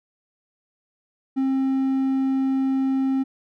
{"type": "tone", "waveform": "triangle", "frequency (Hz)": 266.6, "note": "C4", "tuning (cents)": 33, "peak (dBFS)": -17, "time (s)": [1.36, 3.24], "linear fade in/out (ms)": 20, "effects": []}